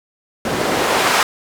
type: noise with band-pass filter sweep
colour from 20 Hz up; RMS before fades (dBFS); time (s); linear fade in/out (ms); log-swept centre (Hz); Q
white; -17; 0.45-1.23; 2; 250 to 1000; 0.75
effects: none